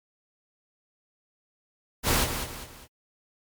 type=noise with echo; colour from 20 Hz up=pink; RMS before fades=-23 dBFS; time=2.03-2.28 s; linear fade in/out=50 ms; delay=200 ms; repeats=3; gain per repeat=-8 dB; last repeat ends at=2.88 s; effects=MP3 96 kbps